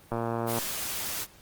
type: click train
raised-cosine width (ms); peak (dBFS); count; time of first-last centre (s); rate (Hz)
1; -16; 55; 0.12-0.586; 116
type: noise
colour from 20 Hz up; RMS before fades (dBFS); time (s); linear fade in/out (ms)
white; -33; 0.46-1.27; 50
effects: pink hiss -55 dBFS RMS until 1.41 s + Opus 32 kbps